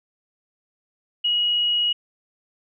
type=tone; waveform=sine; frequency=2901 Hz; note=F#7; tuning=35 cents flat; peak=-18 dBFS; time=1.24-1.93 s; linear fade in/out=10 ms; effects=none